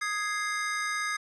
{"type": "chord", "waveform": "square", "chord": "Ab major", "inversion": "second", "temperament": "equal", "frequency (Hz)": [1244.5, 1661.2, 2093], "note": ["Eb6", "Ab6", "C7"], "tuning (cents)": [0, 0, 0], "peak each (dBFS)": -34, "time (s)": [0.01, 1.17], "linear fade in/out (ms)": 10, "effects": ["resampled to 22050 Hz"]}